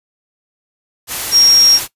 sine tone in noise, 5588 Hz, F8, in tune, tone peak -6 dBFS, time 1.31-1.8 s, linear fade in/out 50 ms, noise white, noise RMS -21 dBFS, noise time 1.07-1.88 s, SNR +12 dB, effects noise-tail reverb RT60 0.1 s tail -18 dB re dry + resampled to 32000 Hz

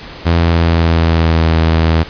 sawtooth tone with pitch glide, 84.3 to 81.1 Hz, E2 to E2, +39 to -28 cents, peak -5 dBFS, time 0.25-2.04 s, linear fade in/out 20 ms, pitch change -67 cents, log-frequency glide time 0.35-1.54 s, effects pink hiss -31 dBFS RMS until 2.09 s + resampled to 11025 Hz

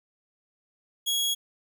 sawtooth tone, 3322 Hz, G#7, in tune, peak -21 dBFS, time 1.06-1.35 s, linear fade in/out 20 ms, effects none

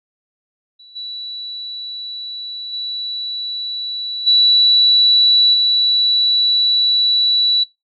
sine tone with level steps, 3941 Hz, B7, 4 cents flat, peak -40 / -25 / -21 / -8 / -11 dBFS, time 0.79-7.64 s, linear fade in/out 10 ms, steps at 0.95 / 2.72 / 4.26 / 5.53 s, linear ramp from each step 20 ms, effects noise-tail reverb RT60 0.2 s tail -21 dB re dry

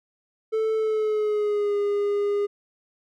triangle tone with pitch glide, 440 to 408.2 Hz, A4 to G#4, 0 to -30 cents, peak -19 dBFS, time 0.52-2.47 s, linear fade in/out 20 ms, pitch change -130 cents, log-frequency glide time 0.75-1.76 s, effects none

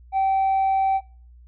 sine tone with tanh clipping, 773 Hz, G5, 24 cents flat, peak -18 dBFS, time 0.12-1.01 s, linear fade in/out 50 ms, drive 1 dB, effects noise-tail reverb RT60 0.4 s tail -21 dB re dry + added 60 Hz sine -45 dBFS peak until 1.47 s

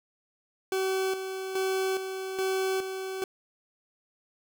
40% pulse tone with tremolo, 380.6 Hz, F#4, 49 cents sharp, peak -25 dBFS, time 0.72-3.24 s, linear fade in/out 2 ms, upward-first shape square, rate 1.2 Hz, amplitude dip 55%, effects none

